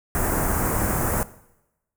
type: band-stop noise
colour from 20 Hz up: pink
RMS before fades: -23 dBFS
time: 0.15-1.23 s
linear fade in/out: 0 ms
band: 1700 to 7800 Hz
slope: 24 dB/octave
effects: noise-tail reverb RT60 0.9 s tail -18 dB re dry